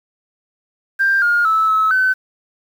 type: tone with pitch steps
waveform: sine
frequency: 1585 / 1420 / 1307 / 1295 / 1520 Hz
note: G6 / F6 / E6 / E6 / F#6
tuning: +19 / +28 / -15 / -31 / +46 cents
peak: -11 dBFS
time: 0.99-2.14 s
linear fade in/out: 20 ms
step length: 230 ms
effects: tanh soft clip ceiling -7 dBFS + 7-bit